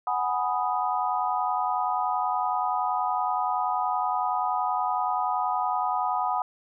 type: chord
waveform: sine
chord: G# minor seventh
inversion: third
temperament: equal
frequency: 740 / 830.6 / 987.8 / 1244.5 Hz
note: F#5 / G#5 / B5 / D#6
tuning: 0 / 0 / 0 / 0 cents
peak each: -28 / -30 / -29 / -30 dBFS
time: 0.07-6.42 s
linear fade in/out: 2 ms
effects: none